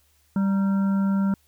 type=harmonic tone with a mistuned harmonic; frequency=196 Hz; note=G3; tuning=in tune; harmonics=1 / 3 / 5 / 7 / 8; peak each=-19 / -39 / -38 / -38 / -49 dBFS; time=0.36-1.34 s; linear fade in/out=2 ms; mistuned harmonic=5; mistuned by=-75 cents; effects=added 74 Hz sine -64 dBFS peak until 1.47 s + white hiss -64 dBFS RMS until 1.47 s